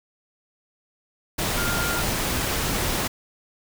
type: tone in noise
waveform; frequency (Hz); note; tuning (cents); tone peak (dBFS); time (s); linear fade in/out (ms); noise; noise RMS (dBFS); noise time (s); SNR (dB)
sine; 1403; F6; +8; -28; 1.57-2.02; 10; pink; -25; 1.38-3.08; -6
effects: none